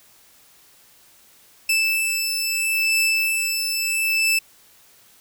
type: beating tone pair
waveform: sawtooth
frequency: 2637 / 2637.76 Hz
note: E7 / E7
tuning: 0 / 0 cents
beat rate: 0.76 Hz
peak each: -22 / -17 dBFS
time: 1.69-4.39 s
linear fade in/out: 5 ms
effects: white hiss -53 dBFS RMS until 5.2 s